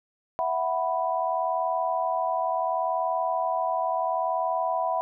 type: chord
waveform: sine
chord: E suspended second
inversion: none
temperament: equal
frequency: 659.3 / 740 / 987.8 Hz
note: E5 / F#5 / B5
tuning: 0 / 0 / 0 cents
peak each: -28 dBFS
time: 0.39-5.01 s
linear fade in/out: 0 ms
effects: none